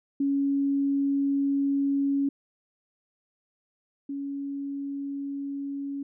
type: tone pair in turn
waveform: sine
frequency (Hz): 278.5 / 279.5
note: C#4 / C#4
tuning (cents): +8 / +14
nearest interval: unison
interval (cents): 6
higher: second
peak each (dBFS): -22 / -30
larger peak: first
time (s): 0.2-2.29 / 4.09-6.03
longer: first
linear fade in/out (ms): 5
effects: none